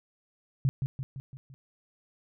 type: tone with echo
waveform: sine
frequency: 133.6 Hz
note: C3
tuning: 36 cents sharp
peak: -21 dBFS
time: 0.65-0.69 s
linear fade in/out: 0 ms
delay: 170 ms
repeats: 5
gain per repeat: -5 dB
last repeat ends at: 1.54 s
effects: none